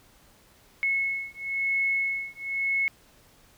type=beating tone pair; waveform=sine; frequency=2188 / 2188.99 Hz; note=C#7 / C#7; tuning=-23 / -22 cents; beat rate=0.99 Hz; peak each=-28 dBFS; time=0.83-2.88 s; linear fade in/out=0 ms; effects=pink hiss -58 dBFS RMS until 3.57 s